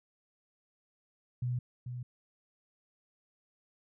sine tone with echo, 123.5 Hz, B2, in tune, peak -30 dBFS, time 1.42-1.59 s, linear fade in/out 5 ms, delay 440 ms, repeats 1, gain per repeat -7 dB, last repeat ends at 2.03 s, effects none

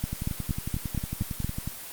two click trains, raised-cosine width 5 ms, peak -15 / -18 dBFS, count 7 / 18, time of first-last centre 0.04-1.445 / 0.13-1.675 s, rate 4.27 / 11 Hz, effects white hiss -40 dBFS RMS until 1.92 s + Opus 24 kbps

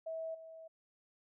sine tone with level steps, 648 Hz, E5, 30 cents flat, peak -38 / -49 dBFS, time 0.06-0.68 s, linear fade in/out 10 ms, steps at 0.34 s, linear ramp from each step 10 ms, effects none

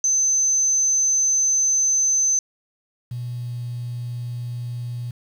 sine tone, 6160 Hz, G8, 31 cents flat, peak -16 dBFS, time 0.04-2.39 s, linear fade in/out 2 ms
sine tone with pitch glide, 121.7 to 120.86 Hz, B2 to B2, -25 to -37 cents, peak -26 dBFS, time 3.11-5.11 s, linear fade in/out 5 ms, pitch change -12 cents, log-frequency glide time 3.35-3.54 s
effects 8-bit

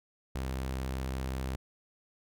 sawtooth tone, 65.41 Hz, C2, in tune, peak -29 dBFS, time 0.35-1.56 s, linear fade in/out 5 ms, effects none

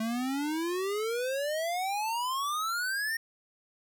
square exponential sweep, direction up, 218.1 to 1854 Hz, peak -30 dBFS, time 0-3.17 s, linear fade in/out 5 ms, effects none

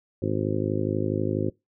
harmonic tone, 52.2 Hz, G#1, 10 cents sharp, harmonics 2 / 3 / 4 / 5 / 6 / 7 / 8 / 9 / 10, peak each -30 / -32 / -34 / -31 / -31 / -29 / -37 / -38 / -35 dBFS, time 0.22-1.5 s, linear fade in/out 5 ms, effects noise-tail reverb RT60 0.2 s tail -24 dB re dry

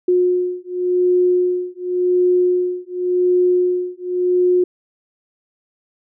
sine beating tone pair, 360 / 360.9 Hz, F#4 / F#4, -47 / -43 cents, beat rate 0.9 Hz, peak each -17 dBFS, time 0.08-4.64 s, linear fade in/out 5 ms, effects none

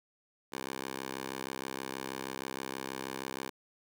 10% pulse tone with high-pass filter, 66.3 Hz, C2, 23 cents sharp, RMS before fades -40 dBFS, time 0.52-3.5 s, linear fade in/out 10 ms, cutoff 370 Hz, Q 0.62, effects none

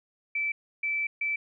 sine tone bursts at uneven times, 2320 Hz, D7, 22 cents flat, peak -26 dBFS, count 3, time 0.35-0.52 / 0.83-1.07 / 1.21-1.36 s, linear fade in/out 5 ms, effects none

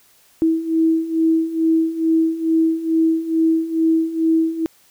sine beating tone pair, 322.6 / 324.9 Hz, E4 / E4, -37 / -25 cents, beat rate 2.3 Hz, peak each -20 / -16 dBFS, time 0.42-4.66 s, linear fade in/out 0 ms, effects white hiss -54 dBFS RMS until 4.9 s

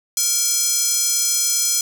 square tone with high-pass filter, 466.2 Hz, A#4, in tune, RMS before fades -19 dBFS, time 0.17-1.81 s, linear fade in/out 2 ms, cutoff 6300 Hz, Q 2.3, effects none

